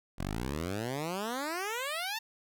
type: exponential sweep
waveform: 10% pulse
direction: up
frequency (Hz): 42.46 to 919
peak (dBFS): -25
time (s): 0.18-2.19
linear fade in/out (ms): 10
effects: none